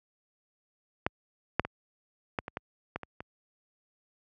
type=clicks; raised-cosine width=0.5 ms; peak=-11 / -7 / -19 / -14 / -22 / -18 / -18 / -24 / -24 dBFS; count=9; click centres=1.065 / 1.596 / 1.65 / 2.388 / 2.481 / 2.571 / 2.96 / 3.033 / 3.205 s; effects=high-pass 60 Hz 12 dB/octave